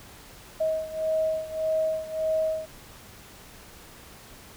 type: beating tone pair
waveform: sine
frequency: 633 / 634.7 Hz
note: D#5 / D#5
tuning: +30 / +34 cents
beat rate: 1.7 Hz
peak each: -26 / -29 dBFS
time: 0.6-2.66 s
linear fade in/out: 10 ms
effects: pink hiss -48 dBFS RMS until 4.56 s